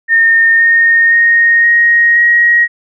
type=tone with pitch steps; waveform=sine; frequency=1827 / 1842.9 / 1858.9 / 1875.1 / 1891.4 Hz; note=A#6 / A#6 / A#6 / A#6 / A#6; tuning=-35 / -20 / -5 / +10 / +25 cents; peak=-5 dBFS; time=0.08-2.68 s; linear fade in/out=50 ms; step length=520 ms; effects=none